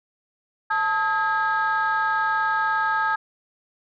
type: tone cluster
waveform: sine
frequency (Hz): 879 / 1272 / 1628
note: A5 / D#6 / G#6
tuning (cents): -2 / +38 / -35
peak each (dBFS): -23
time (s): 0.7-3.16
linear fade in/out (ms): 10
effects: tanh soft clip ceiling -14 dBFS